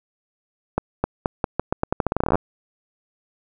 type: accelerating click train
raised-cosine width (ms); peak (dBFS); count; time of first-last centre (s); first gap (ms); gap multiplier
1; -5; 21; 0.78-2.355; 260; 0.84
effects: none

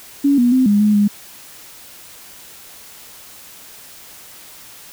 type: tone with pitch steps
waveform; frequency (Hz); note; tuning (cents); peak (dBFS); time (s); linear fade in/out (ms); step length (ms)
sine; 281.4 / 242.6 / 258.2 / 205.2 / 210.3 / 205.4; C#4 / B3 / C4 / G#3 / G#3 / G#3; +26 / -31 / -23 / -21 / +22 / -19; -10; 0.24-1.08; 10; 140
effects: white hiss -40 dBFS RMS until 4.92 s

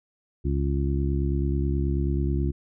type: harmonic tone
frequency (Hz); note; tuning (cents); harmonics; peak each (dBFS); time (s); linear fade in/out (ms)
69.3; C#2; 0; 1 / 2 / 3 / 4 / 5; -24 / -28 / -34 / -33 / -32; 0.44-2.52; 20
effects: none

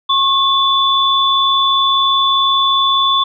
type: tone pair together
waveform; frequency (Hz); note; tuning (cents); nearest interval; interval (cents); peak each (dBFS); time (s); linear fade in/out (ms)
sine; 1087 / 3475; C#6 / A7; -34 / -22; octave + minor sixth; 2012; -13; 0.09-3.24; 10
effects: none

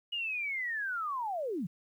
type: linear sweep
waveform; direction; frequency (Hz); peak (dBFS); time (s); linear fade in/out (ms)
sine; down; 2897 to 146.7; -32; 0.12-1.67; 10
effects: 11-bit

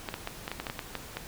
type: clicks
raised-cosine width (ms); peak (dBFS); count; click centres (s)
0.3; -17; 11; 0.088 / 0.141 / 0.274 / 0.479 / 0.516 / 0.6 / 0.668 / 0.699 / 0.792 / 0.953 / 1.17
effects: pink hiss -45 dBFS RMS until 1.27 s

